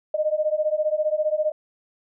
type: beating tone pair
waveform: sine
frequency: 606 / 621 Hz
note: D#5 / D#5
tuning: -46 / -3 cents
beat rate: 15 Hz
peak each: -23 dBFS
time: 0.14-1.52 s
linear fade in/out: 5 ms
effects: none